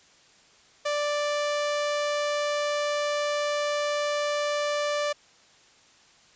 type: tone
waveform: sawtooth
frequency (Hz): 587.3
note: D5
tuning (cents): 0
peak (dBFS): -21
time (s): 0.85-5.13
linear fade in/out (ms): 10
effects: white hiss -57 dBFS RMS until 6.35 s + resampled to 16000 Hz